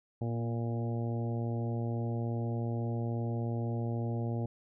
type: harmonic tone with a mistuned harmonic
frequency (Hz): 116.54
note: A#2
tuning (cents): 0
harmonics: 1 / 2 / 3 / 4 / 5 / 6 / 7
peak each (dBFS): -32 / -38 / -42 / -44 / -46 / -48 / -49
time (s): 0.21-4.46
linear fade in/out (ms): 5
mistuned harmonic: 2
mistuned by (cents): +18
effects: none